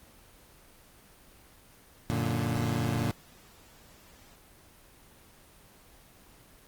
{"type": "chord", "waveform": "25% pulse", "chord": "Gb augmented", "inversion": "none", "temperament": "equal", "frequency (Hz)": [92.5, 116.54, 146.83], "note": ["Gb2", "Bb2", "D3"], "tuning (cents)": [0, 0, 0], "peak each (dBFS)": [-31, -26, -29], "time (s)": [2.1, 3.11], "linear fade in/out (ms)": 0, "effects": ["pink hiss -56 dBFS RMS until 6.67 s", "Opus 24 kbps"]}